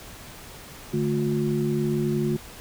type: tone cluster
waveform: sine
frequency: 147.5 / 218.7 / 358.3 Hz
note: D3 / A3 / F4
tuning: +8 / -10 / +44 cents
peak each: -26 dBFS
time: 0.93-2.37 s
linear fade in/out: 10 ms
effects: pink hiss -43 dBFS RMS until 2.6 s